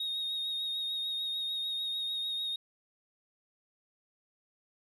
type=tone with vibrato; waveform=sine; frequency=3733 Hz; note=A#7; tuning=2 cents sharp; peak=-30 dBFS; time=0-2.56 s; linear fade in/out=5 ms; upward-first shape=triangle; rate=6.7 Hz; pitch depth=28 cents each way; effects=tanh soft clip ceiling -30 dBFS + 12-bit